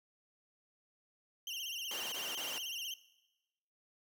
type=tone with vibrato; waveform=35% pulse; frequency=2960 Hz; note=F#7; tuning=in tune; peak=-37 dBFS; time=1.47-2.94 s; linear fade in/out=2 ms; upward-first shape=sine; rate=16 Hz; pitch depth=130 cents each way
type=noise bursts; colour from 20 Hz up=pink; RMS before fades=-43 dBFS; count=3; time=1.91-2.582 s; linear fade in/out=2 ms; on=210 ms; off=21 ms
effects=noise-tail reverb RT60 1.0 s tail -18 dB re dry + high-pass 400 Hz 12 dB/octave